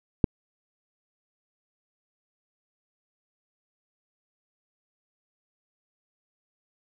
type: click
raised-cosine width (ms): 3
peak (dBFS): -5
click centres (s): 0.242
effects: none